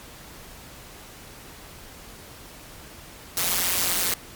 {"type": "noise with amplitude modulation", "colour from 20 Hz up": "white", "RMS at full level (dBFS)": -20, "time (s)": [3.37, 4.14], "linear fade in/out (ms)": 2, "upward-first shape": "sine", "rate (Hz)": 178, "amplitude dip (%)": 95, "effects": ["pink hiss -44 dBFS RMS until 4.35 s", "MP3 96 kbps"]}